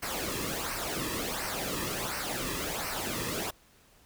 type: noise with flanger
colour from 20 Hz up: pink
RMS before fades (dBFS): -34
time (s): 0.02-3.51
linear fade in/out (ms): 10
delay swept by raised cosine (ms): 0.28 to 1.38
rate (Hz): 1.4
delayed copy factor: -0.65
effects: pink hiss -61 dBFS RMS until 4.05 s